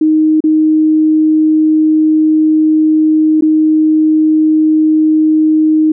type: tone with dropouts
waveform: sine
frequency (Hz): 311.5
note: D#4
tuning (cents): +2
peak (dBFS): -6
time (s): 0.01-5.92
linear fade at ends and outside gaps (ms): 5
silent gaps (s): 0.405-0.439 / 3.41-3.422
effects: none